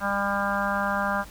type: harmonic tone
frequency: 200 Hz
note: G3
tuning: 35 cents sharp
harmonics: 1 / 3 / 4 / 5 / 6 / 7 / 8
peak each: -31 / -31 / -31 / -31 / -31 / -31 / -31 dBFS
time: 0-1.25 s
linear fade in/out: 50 ms
effects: added 50 Hz sine -46 dBFS peak until 1.3 s + pink hiss -47 dBFS RMS until 1.3 s